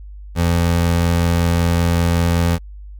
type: tone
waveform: 25% pulse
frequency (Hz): 85.3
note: F2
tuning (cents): -40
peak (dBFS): -10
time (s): 0.35-2.59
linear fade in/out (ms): 50
effects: added 50 Hz sine -32 dBFS peak until 2.99 s